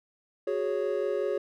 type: chord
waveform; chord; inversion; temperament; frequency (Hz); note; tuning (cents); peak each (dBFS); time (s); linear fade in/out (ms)
triangle; F# suspended second; none; equal; 370 / 415.3 / 554.4; F#4 / G#4 / C#5; 0 / 0 / 0; -30 / -28 / -29; 0.47-1.38; 5
effects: none